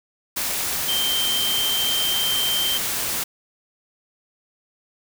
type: tone in noise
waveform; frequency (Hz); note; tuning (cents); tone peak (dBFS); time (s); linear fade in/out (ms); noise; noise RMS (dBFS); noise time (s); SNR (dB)
sine; 3136; G7; 0; -21; 0.88-2.78; 10; white; -25; 0.36-3.24; +1
effects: none